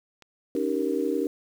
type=clicks; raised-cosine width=0.2 ms; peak=-31 dBFS; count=2; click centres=0.223 / 0.565 s
type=chord; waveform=sine; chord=Eb dominant seventh; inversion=third; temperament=just; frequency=280 / 311.1 / 388.9 / 466.7 Hz; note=Db4 / Eb4 / G4 / Bb4; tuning=+18 / 0 / -14 / +2 cents; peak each=-29 dBFS; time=0.55-1.27 s; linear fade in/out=2 ms
effects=8-bit